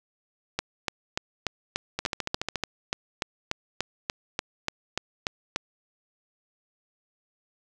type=two click trains; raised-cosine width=0.2 ms; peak=-11 / -9 dBFS; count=9 / 18; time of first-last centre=1.99-2.557 / 0.59-5.561 s; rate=14.1 / 3.42 Hz; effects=none